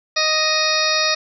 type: harmonic tone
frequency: 622.3 Hz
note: D#5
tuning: in tune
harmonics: 1 / 2 / 3 / 4 / 6 / 7 / 8 / 9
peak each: -24 / -24 / -24 / -24 / -24 / -24 / -24 / -24 dBFS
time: 0.16-1.15 s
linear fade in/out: 10 ms
effects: none